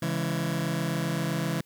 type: chord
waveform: sawtooth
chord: C# minor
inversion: none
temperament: just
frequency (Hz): 138.59 / 166.31 / 207.9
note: C#3 / E3 / G#3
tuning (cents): 0 / +16 / +2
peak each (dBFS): -27 / -25 / -30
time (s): 0.02-1.61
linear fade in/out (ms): 5
effects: white hiss -65 dBFS RMS until 1.65 s